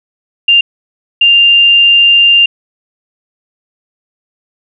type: tone bursts at uneven times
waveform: sine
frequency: 2794 Hz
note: F7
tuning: in tune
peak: -3 dBFS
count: 2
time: 0.48-0.61 / 1.21-2.46 s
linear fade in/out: 5 ms
effects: none